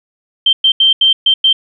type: tone bursts at uneven times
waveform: sine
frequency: 3136 Hz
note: G7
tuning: in tune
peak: -6 dBFS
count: 6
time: 0.46-0.53 / 0.64-0.72 / 0.8-0.93 / 1.01-1.13 / 1.26-1.34 / 1.44-1.53 s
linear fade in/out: 5 ms
effects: none